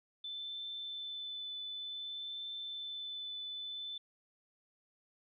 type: tone with vibrato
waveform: sine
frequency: 3520 Hz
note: A7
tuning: in tune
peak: -40 dBFS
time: 0.24-3.98 s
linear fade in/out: 5 ms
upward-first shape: triangle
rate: 0.55 Hz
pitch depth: 12 cents each way
effects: none

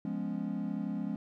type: chord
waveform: triangle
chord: C# dominant seventh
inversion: first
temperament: equal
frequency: 174.61 / 207.7 / 246.9 / 277.2 Hz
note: E#3 / G#3 / B3 / C#4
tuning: 0 / 0 / 0 / 0 cents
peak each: -37 / -34 / -38 / -37 dBFS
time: 0.05-1.16 s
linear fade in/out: 2 ms
effects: none

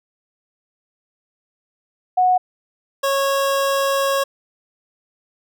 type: tone pair in turn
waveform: sine / 25% pulse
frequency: 734 / 549.9 Hz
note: F#5 / C#5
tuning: -14 / -14 cents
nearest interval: perfect fourth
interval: 500 cents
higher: first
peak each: -12 / -13 dBFS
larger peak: first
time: 2.17-2.38 / 3.03-4.24 s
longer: second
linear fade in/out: 10 ms
effects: none

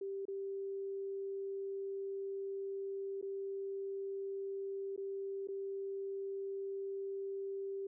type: tone with dropouts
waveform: sine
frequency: 392 Hz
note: G4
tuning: in tune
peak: -38 dBFS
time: 0.01-7.87 s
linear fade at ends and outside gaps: 5 ms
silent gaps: 0.254-0.281 / 3.214-3.225 / 4.963-4.976 / 5.474-5.485 s
effects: none

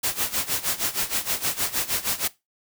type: noise with tremolo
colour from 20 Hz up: white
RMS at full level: -23 dBFS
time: 0.03-2.28 s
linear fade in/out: 10 ms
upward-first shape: sine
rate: 6.4 Hz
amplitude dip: 85%
effects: noise-tail reverb RT60 0.2 s tail -18 dB re dry

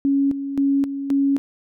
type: tone with tremolo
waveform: sine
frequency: 277.2 Hz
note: C#4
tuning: in tune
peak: -15 dBFS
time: 0.05-1.38 s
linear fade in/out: 0 ms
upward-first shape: square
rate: 1.9 Hz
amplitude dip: 65%
effects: none

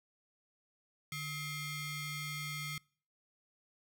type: ring-modulated tone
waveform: sawtooth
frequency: 1129 Hz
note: C#6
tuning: 31 cents sharp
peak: -32 dBFS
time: 1.12-2.78 s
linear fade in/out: 2 ms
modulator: 980 Hz
effects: noise-tail reverb RT60 0.5 s tail -26 dB re dry

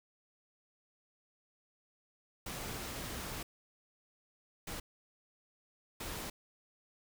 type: noise bursts at uneven times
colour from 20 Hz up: pink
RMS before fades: -42 dBFS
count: 3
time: 2.46-3.43 / 4.67-4.8 / 6-6.3 s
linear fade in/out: 5 ms
effects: none

